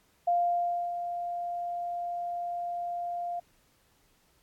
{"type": "tone with ADSR envelope", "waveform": "sine", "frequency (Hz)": 698.5, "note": "F5", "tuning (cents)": 0, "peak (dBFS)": -22, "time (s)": [0.27, 3.4], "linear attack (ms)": 9, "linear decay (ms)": 640, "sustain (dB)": -9, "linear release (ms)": 9, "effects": ["pink hiss -67 dBFS RMS until 4.42 s", "AAC 64 kbps"]}